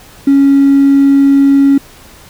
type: tone with hard clipping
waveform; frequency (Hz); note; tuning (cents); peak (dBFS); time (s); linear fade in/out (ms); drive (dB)
triangle; 277.2; C#4; 0; -4; 0.27-1.78; 5; 3
effects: pink hiss -38 dBFS RMS until 2.29 s